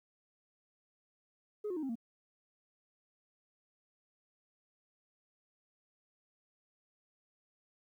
sine tone with pitch steps, 419.9 / 361.3 / 311 / 267.6 / 230.3 Hz, G#4 / F#4 / D#4 / C4 / A#3, +19 / -41 / -1 / +39 / -21 cents, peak -33 dBFS, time 1.64-1.955 s, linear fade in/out 10 ms, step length 63 ms, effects tanh soft clip ceiling -33 dBFS + 12-bit

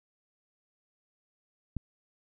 click, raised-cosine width 5 ms, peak -21 dBFS, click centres 1.767 s, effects none

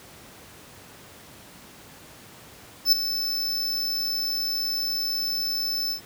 square tone with ADSR envelope, 5274 Hz, E8, in tune, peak -13 dBFS, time 2.85-6.01 s, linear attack 73 ms, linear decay 10 ms, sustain -12 dB, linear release 100 ms, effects pink hiss -47 dBFS RMS until 6.05 s + high-pass 80 Hz 12 dB/octave

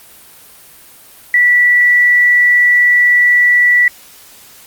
sine tone, 1956 Hz, B6, 17 cents flat, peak -6 dBFS, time 1.34-3.88 s, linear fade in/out 2 ms, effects white hiss -40 dBFS RMS until 4.66 s + Opus 32 kbps

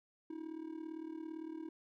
triangle tone with amplitude modulation, 319.6 Hz, D#4, 47 cents sharp, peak -37 dBFS, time 0.3-1.69 s, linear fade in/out 5 ms, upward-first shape sine, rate 37.7 Hz, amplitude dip 80%, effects none

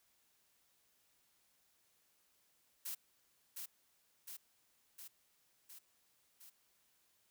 blue noise with echo, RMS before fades -43 dBFS, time 2.85-2.95 s, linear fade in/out 10 ms, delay 710 ms, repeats 5, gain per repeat -3 dB, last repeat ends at 6.5 s, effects white hiss -75 dBFS RMS until 7.3 s

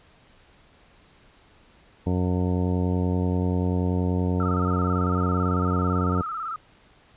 harmonic tone, 90.4 Hz, F#2, 40 cents flat, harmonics 1 / 2 / 3 / 4 / 5 / 6 / 7 / 8 / 10, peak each -24 / -26 / -29 / -34 / -33 / -39 / -41 / -41 / -40 dBFS, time 2.06-6.22 s, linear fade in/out 10 ms
sine tone with vibrato, 1292 Hz, E6, 35 cents flat, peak -28 dBFS, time 4.4-6.56 s, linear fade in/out 2 ms, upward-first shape square, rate 18 Hz, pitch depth 64 cents each way
effects pink hiss -56 dBFS RMS until 7.16 s + resampled to 8000 Hz

